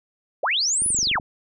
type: linear two-way sweep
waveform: sine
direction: up then down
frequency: 409.8 to 10160 to 572 Hz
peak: -19 dBFS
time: 0.43-1.19 s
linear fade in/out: 5 ms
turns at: 0.87 s
type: click train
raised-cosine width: 3 ms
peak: -24 dBFS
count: 10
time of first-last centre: 0.82-1.198 s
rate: 23.8 Hz
effects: none